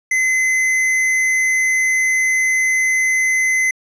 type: tone with tanh clipping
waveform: sine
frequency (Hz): 2045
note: C7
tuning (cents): -40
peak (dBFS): -15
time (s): 0.11-3.71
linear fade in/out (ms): 5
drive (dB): 18
effects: low-pass 10000 Hz 12 dB/octave